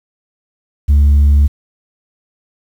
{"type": "tone", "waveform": "sine", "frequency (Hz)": 71.9, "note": "D2", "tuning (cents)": -36, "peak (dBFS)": -3, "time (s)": [0.88, 1.48], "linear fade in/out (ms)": 20, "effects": ["tanh soft clip ceiling -5 dBFS", "7-bit"]}